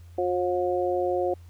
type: harmonic tone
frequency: 179.5 Hz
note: F3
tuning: 48 cents sharp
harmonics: 2 / 3 / 4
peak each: -26 / -27 / -29 dBFS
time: 0.18-1.34 s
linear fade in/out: 5 ms
effects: added 86 Hz sine -44 dBFS peak until 1.49 s + pink hiss -62 dBFS RMS until 1.49 s